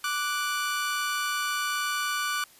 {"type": "tone pair together", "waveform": "sawtooth", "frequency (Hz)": [1171.8, 1480], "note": ["D6", "F#6"], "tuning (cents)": [-4, 0], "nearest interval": "major third", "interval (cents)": 404, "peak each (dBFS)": -26, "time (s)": [0.04, 2.44], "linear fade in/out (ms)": 2, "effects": ["white hiss -55 dBFS RMS until 2.59 s", "resampled to 32000 Hz"]}